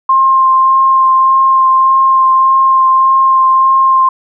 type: tone with vibrato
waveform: sine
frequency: 1058 Hz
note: C6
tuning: 19 cents sharp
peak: -5 dBFS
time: 0.09-4.09 s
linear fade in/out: 5 ms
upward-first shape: sine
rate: 1.7 Hz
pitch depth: 11 cents each way
effects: none